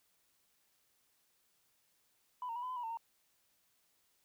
sine tone with pitch steps, 996 / 919 / 972 / 1008 / 1016 / 969 / 902 / 919 Hz, B5 / A#5 / B5 / B5 / B5 / B5 / A5 / A#5, +14 / -25 / -28 / +35 / +49 / -33 / +43 / -25 cents, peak -37 dBFS, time 2.42-2.972 s, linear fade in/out 2 ms, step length 69 ms, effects tanh soft clip ceiling -34 dBFS + white hiss -75 dBFS RMS until 4.24 s

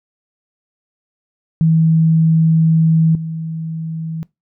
sine tone with level steps, 161.5 Hz, E3, 35 cents flat, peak -9 / -21 dBFS, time 1.61-4.23 s, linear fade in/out 0 ms, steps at 3.15 s, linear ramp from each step 2 ms, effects noise-tail reverb RT60 0.2 s tail -21 dB re dry

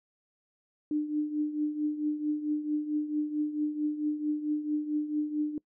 sine tone with tremolo, 300.3 Hz, D4, 39 cents sharp, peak -24 dBFS, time 0.91-5.58 s, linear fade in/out 2 ms, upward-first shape triangle, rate 4.5 Hz, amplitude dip 75%, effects noise-tail reverb RT60 0.1 s tail -24 dB re dry

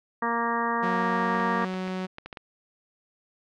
harmonic tone, 233.3 Hz, A#3, 2 cents sharp, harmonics 1 / 2 / 3 / 4 / 5 / 6 / 7 / 8, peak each -32 / -33 / -35 / -29 / -29 / -40 / -35 / -34 dBFS, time 0.22-1.65 s, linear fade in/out 5 ms
sawtooth tone with pitch glide, 183.3 to 185.97 Hz, F#3 to F#3, -16 to +9 cents, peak -25 dBFS, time 0.82-2.07 s, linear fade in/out 20 ms, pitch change +25 cents, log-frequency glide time 0.99-1.54 s
clicks, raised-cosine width 0.3 ms, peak -22 dBFS, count 9, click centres 1.35 / 1.4 / 1.624 / 1.74 / 1.878 / 2.184 / 2.26 / 2.328 / 2.372 s
effects low-pass 4000 Hz 12 dB/octave

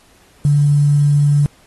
sine tone with quantisation, 145.1 Hz, D3, 21 cents flat, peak -9 dBFS, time 0.45-1.46 s, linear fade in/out 0 ms, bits 6, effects pink hiss -51 dBFS RMS until 1.66 s + AAC 32 kbps

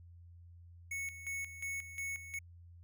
square tone with tremolo, 2208 Hz, C#7, 7 cents flat, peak -38 dBFS, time 0.91-2.39 s, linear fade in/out 5 ms, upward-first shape square, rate 2.8 Hz, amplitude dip 70%, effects added 86 Hz sine -53 dBFS peak until 2.83 s

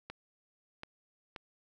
clicks, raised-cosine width 0.3 ms, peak -26 dBFS, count 3, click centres 0.1 / 0.834 / 1.362 s, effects none

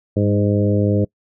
harmonic tone with a mistuned harmonic, 102.7 Hz, G#2, 19 cents flat, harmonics 1 / 2 / 3 / 4 / 5 / 6, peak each -17 / -20 / -22 / -24 / -23 / -29 dBFS, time 0.16-1.05 s, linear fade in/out 10 ms, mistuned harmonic 2, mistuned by -25 cents, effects noise-tail reverb RT60 0.1 s tail -25 dB re dry

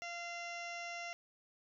harmonic tone with a mistuned harmonic, 690 Hz, F5, 21 cents flat, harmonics 1 / 2 / 3 / 4 / 5 / 6 / 7 / 8 / 9 / 10, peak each -46 / -52 / -46 / -49 / -61 / -61 / -63 / -54 / -57 / -65 dBFS, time 0.02-1.13 s, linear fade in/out 0 ms, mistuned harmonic 9, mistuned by -24 cents, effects none

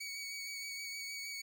20% pulse tone with vibrato, 2248 Hz, C#7, 24 cents sharp, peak -36 dBFS, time 0-1.42 s, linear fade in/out 10 ms, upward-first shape triangle, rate 6.4 Hz, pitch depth 25 cents each way, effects none

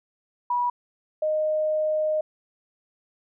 sine tone pair in turn, 973 / 617.8 Hz, B5 / D#5, -26 / -12 cents, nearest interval minor sixth, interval 786 cents, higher first, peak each -21 dBFS, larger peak neither, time 0.5-0.7 / 1.22-2.21 s, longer second, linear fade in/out 5 ms, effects none

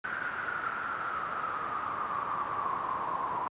brown noise with band-pass filter sweep, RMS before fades -34 dBFS, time 0.04-3.48 s, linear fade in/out 2 ms, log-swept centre 1500 to 1000 Hz, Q 9.2, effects high-pass 80 Hz 12 dB/octave + resampled to 8000 Hz

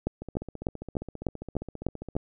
two click trains, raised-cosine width 2 ms, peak -24 / -13 dBFS, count 30 / 8, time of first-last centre 0.22-2.153 / 0.07-2.166 s, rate 15 / 3.34 Hz, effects none

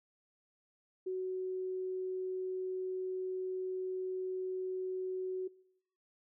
sine tone, 372.3 Hz, F#4, 11 cents sharp, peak -34 dBFS, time 1.06-5.48 s, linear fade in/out 10 ms, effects noise-tail reverb RT60 0.8 s tail -24 dB re dry

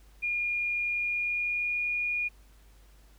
sine tone with pitch glide, 2423 to 2437 Hz, D#7 to D#7, -47 to -37 cents, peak -27 dBFS, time 0.22-2.29 s, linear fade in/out 20 ms, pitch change +10 cents, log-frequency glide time 0.9-1.8 s, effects added 50 Hz sine -54 dBFS peak until 3.18 s + pink hiss -63 dBFS RMS until 3.18 s

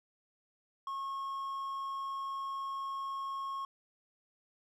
triangle tone, 1089 Hz, C#6, 31 cents flat, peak -34 dBFS, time 0.87-3.65 s, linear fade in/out 2 ms, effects none

